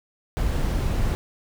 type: noise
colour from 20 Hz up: brown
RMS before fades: -23 dBFS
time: 0.37-1.15 s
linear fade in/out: 0 ms
effects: none